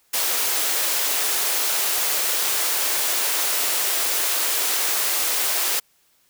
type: high-pass noise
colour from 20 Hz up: white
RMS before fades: -22 dBFS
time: 0.13-5.8 s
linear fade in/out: 10 ms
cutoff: 350 Hz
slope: 24 dB/octave
effects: white hiss -62 dBFS RMS until 6.29 s